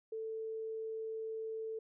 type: tone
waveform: sine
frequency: 443.3 Hz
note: A4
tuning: 13 cents sharp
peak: -38 dBFS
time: 0.12-1.79 s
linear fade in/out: 5 ms
effects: none